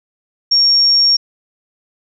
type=tone; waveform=sine; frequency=5540 Hz; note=F8; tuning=15 cents flat; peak=-8 dBFS; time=0.51-1.17 s; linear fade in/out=10 ms; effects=none